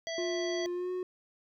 harmonic tone, 659.3 Hz, E5, in tune, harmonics 1 / 3 / 5 / 7 / 9, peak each -36 / -41 / -43 / -44 / -46 dBFS, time 0.07-0.66 s, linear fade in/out 0 ms
triangle tone with pitch glide, 352.8 to 365.2 Hz, F4 to F#4, +18 to -23 cents, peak -30 dBFS, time 0.18-1.03 s, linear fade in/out 2 ms, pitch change +59 cents, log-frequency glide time 0.72-0.91 s
effects none

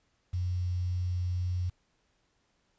sine tone with quantisation, 89.8 Hz, F2, 49 cents sharp, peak -28 dBFS, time 0.33-1.7 s, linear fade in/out 10 ms, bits 9, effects pink hiss -73 dBFS RMS until 2.78 s + resampled to 16000 Hz

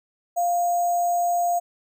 sine tone with sample-and-hold, 698 Hz, F5, 1 cent flat, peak -19 dBFS, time 0.36-1.6 s, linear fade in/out 20 ms, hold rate 7350 Hz, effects none

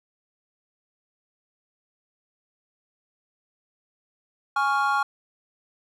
triangle chord, Db major, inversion second, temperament equal, 830.6 / 1108.7 / 1396.9 Hz, Ab5 / Db6 / F6, 0 / 0 / 0 cents, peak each -23 dBFS, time 4.56-5.03 s, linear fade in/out 5 ms, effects none

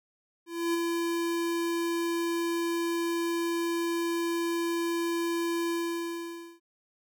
square tone with ADSR envelope, 338.2 Hz, E4, 44 cents sharp, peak -25 dBFS, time 0.46-6.6 s, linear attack 280 ms, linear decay 14 ms, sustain -3 dB, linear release 900 ms, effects none

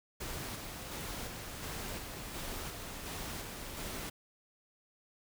pink noise with tremolo, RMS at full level -41 dBFS, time 0.2-4.1 s, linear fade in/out 10 ms, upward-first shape square, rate 1.4 Hz, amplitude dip 30%, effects none

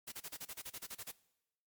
white noise bursts, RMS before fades -45 dBFS, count 13, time 0.07-1.117 s, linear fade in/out 10 ms, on 51 ms, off 32 ms, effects noise-tail reverb RT60 0.9 s tail -20 dB re dry + MP3 96 kbps

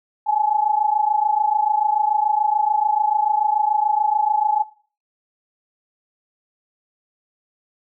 sine tone pair together, 832 / 858.9 Hz, G#5 / A5, +3 / -42 cents, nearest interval minor second, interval 55 cents, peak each -19 dBFS, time 0.26-4.64 s, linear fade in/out 20 ms, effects noise-tail reverb RT60 0.4 s tail -19 dB re dry

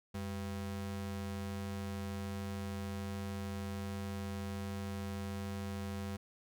square ring-modulated tone, 146.83 Hz, D3, in tune, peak -36 dBFS, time 0.14-6.17 s, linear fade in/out 10 ms, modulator 56.7 Hz, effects none

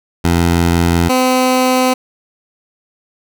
15% pulse tone pair in turn, 85.4 / 255.9 Hz, F2 / C4, -38 / -38 cents, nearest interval octave + perfect fifth, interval 1900 cents, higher second, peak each -4 dBFS, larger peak neither, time 0.24-1.09 / 1.09-1.94 s, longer neither, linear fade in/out 10 ms, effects none

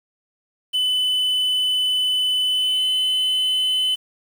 triangle tone with pitch glide, 3009 to 3028 Hz, F#7 to F#7, +28 to +39 cents, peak -16 dBFS, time 0.73-3.96 s, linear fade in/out 20 ms, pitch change +11 cents, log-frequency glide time 2.44-2.82 s, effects 7-bit

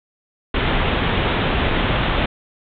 pink low-pass noise, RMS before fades -19 dBFS, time 0.54-2.26 s, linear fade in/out 5 ms, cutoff 3700 Hz, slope 96 dB/octave, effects none

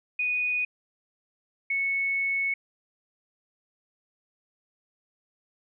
sine tone pair in turn, 2477 / 2207 Hz, D#7 / C#7, -8 / -8 cents, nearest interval major second, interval 200 cents, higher first, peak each -24 dBFS, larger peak neither, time 0.19-0.65 / 1.7-2.54 s, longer second, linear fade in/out 5 ms, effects none

